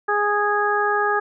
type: harmonic tone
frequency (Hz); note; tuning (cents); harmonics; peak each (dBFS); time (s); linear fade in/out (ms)
413.8; G#4; -6; 1 / 2 / 3 / 4; -23 / -23 / -23 / -23; 0.08-1.2; 10
effects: none